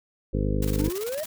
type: harmonic tone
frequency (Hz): 50.9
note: G#1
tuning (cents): -34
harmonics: 1 / 2 / 3 / 4 / 5 / 6 / 8 / 9 / 10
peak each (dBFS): -26 / -29 / -31 / -32 / -33 / -34 / -35 / -36 / -36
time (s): 0.33-0.9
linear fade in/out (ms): 10
type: noise with tremolo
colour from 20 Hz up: white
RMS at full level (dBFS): -36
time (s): 0.62-1.26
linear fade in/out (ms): 5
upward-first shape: square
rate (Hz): 18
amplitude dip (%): 70
type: exponential sweep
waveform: triangle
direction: up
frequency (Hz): 277.3 to 645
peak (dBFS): -26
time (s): 0.78-1.24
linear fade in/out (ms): 10
effects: none